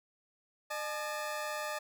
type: tone pair together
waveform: 20% pulse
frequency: 605.3 / 859 Hz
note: D#5 / A5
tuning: -48 / -42 cents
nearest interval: tritone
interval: 606 cents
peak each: -32 / -36 dBFS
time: 0.7-1.79 s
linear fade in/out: 10 ms
effects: none